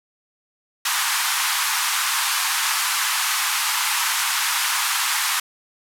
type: band-pass noise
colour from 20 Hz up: pink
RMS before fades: -22 dBFS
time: 0.85-5.4 s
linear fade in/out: 5 ms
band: 900 to 14000 Hz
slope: 48 dB/octave
effects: none